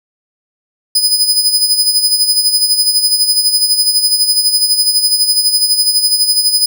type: tone with tremolo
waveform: sawtooth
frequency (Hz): 5000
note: D#8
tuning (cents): +8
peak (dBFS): -4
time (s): 0.95-6.66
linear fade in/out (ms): 5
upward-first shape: sine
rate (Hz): 12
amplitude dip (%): 60
effects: none